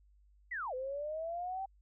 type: linear two-way sweep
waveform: sine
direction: down then up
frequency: 2046 to 501 to 783 Hz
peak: -36 dBFS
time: 0.51-1.66 s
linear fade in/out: 10 ms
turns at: 0.74 s
effects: added 50 Hz sine -62 dBFS peak until 1.81 s